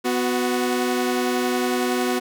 sawtooth tone pair together, 249.1 / 368.2 Hz, B3 / F#4, +15 / -8 cents, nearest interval perfect fifth, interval 677 cents, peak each -19 dBFS, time 0.04-2.2 s, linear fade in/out 20 ms, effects none

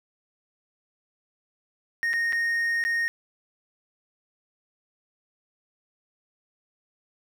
triangle tone with dropouts, 1855 Hz, A#6, 9 cents flat, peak -21 dBFS, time 2.03-3.08 s, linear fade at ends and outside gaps 0 ms, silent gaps 2.132-2.137 / 2.324-2.33 / 2.839-2.85 s, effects none

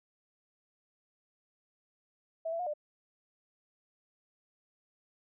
sine tone with pitch steps, 652 / 668 / 718 / 598 Hz, E5 / E5 / F5 / D5, -19 / +23 / +48 / +31 cents, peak -32 dBFS, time 2.45-2.738 s, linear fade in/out 10 ms, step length 72 ms, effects none

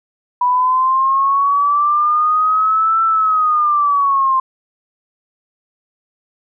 sine linear two-way sweep, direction up then down, 981 to 1335 to 1044 Hz, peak -11 dBFS, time 0.41-4.4 s, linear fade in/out 5 ms, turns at 3.03 s, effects none

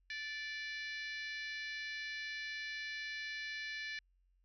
harmonic tone with a mistuned harmonic, 584 Hz, D5, 10 cents flat, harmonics 3 / 4 / 5 / 6 / 7 / 8 / 9 / 10, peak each -43 / -46 / -54 / -54 / -50 / -58 / -57 / -63 dBFS, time 0.1-3.99 s, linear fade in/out 2 ms, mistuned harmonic 9, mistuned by -18 cents, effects added 45 Hz sine -70 dBFS peak until 4.44 s

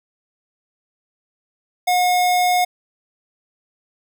square tone, 722 Hz, F#5, 43 cents flat, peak -15 dBFS, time 1.87-2.65 s, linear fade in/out 10 ms, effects none

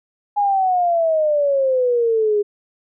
sine exponential sweep, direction down, 830.6 to 407.6 Hz, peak -14 dBFS, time 0.36-2.43 s, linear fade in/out 20 ms, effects none

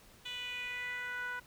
10% pulse tone with band-pass filter sweep, 493.6 Hz, B4, 1 cent flat, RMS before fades -40 dBFS, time 0.25-1.4 s, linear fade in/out 10 ms, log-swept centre 3300 to 1300 Hz, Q 3.8, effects pink hiss -60 dBFS RMS until 1.46 s

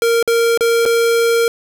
square tone with dropouts, 463.9 Hz, A#4, 8 cents flat, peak -12 dBFS, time 0.02-1.48 s, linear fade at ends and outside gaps 1 ms, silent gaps 0.227-0.276 / 0.575-0.608 / 0.854-0.86 s, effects none

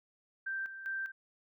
sine tone with tremolo, 1568 Hz, G6, in tune, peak -34 dBFS, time 0.46-1.12 s, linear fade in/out 10 ms, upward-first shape square, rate 2.5 Hz, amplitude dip 65%, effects none

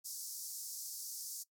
pink band-pass noise, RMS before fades -45 dBFS, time 0.04-1.44 s, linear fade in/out 20 ms, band 5000 to 16000 Hz, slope 48 dB/octave, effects noise-tail reverb RT60 0.1 s tail -19 dB re dry

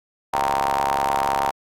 sawtooth ring-modulated tone, 69.3 Hz, C#2, in tune, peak -12 dBFS, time 0.33-1.51 s, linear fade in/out 10 ms, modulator 853 Hz, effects AAC 64 kbps

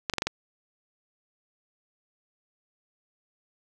clicks, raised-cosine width 0.2 ms, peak -9 dBFS, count 5, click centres 0.098 / 0.137 / 0.183 / 0.221 / 0.27 s, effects none

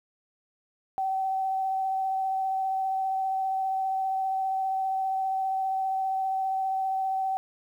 sine tone with vibrato, 766 Hz, G5, 40 cents flat, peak -25 dBFS, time 0.98-7.37 s, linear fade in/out 0 ms, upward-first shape sine, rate 15 Hz, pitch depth 12 cents each way, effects 10-bit

